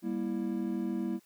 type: chord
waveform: triangle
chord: E diminished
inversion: first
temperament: just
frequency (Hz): 197.78 / 237.3 / 329.6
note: G3 / Bb3 / E4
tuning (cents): +16 / +31 / 0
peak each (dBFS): -33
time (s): 0.02-1.2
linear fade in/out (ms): 50
effects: white hiss -66 dBFS RMS until 1.25 s + high-pass 60 Hz 12 dB/octave